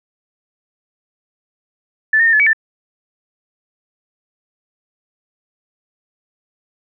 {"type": "tone with pitch steps", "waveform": "sine", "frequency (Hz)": [1751, 1835, 1818, 1722, 2272, 1775], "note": ["A6", "A#6", "A#6", "A6", "C#7", "A6"], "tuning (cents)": [-9, -28, -44, -38, 42, 15], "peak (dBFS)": -9, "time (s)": [2.13, 2.532], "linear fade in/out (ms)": 5, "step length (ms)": 67, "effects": []}